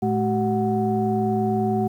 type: tone cluster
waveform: sine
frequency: 114.2 / 214.2 / 380.2 / 738 Hz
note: A#2 / A3 / F#4 / F#5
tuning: -35 / -46 / +47 / -5 cents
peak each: -27 / -22 / -24 / -25 dBFS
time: 0.02-1.88 s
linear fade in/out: 10 ms
effects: tanh soft clip ceiling -10 dBFS + 9-bit